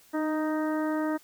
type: harmonic tone with a mistuned harmonic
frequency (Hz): 311.1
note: D#4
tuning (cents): 0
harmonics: 1 / 2 / 3 / 4 / 5 / 6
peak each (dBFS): -27 / -33 / -37 / -39 / -41 / -43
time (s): 0.13-1.18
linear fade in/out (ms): 20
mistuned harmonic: 1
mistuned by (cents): -18
effects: white hiss -58 dBFS RMS until 1.23 s